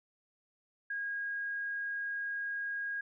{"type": "tone", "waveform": "sine", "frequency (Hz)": 1635, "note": "G#6", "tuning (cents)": -28, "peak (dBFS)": -34, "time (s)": [0.9, 3.01], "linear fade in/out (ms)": 5, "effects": []}